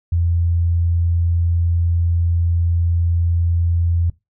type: tone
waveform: sine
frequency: 85.1 Hz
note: F2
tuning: 44 cents flat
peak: -14 dBFS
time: 0.12-4.1 s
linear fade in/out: 5 ms
effects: noise-tail reverb RT60 0.2 s tail -20 dB re dry